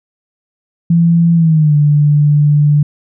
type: tone with pitch glide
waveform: sine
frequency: 168.4 to 147.45 Hz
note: E3 to D3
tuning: +37 to +7 cents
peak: -6 dBFS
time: 0.9-2.83 s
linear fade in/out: 5 ms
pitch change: -230 cents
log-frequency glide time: 1.35-1.75 s
effects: none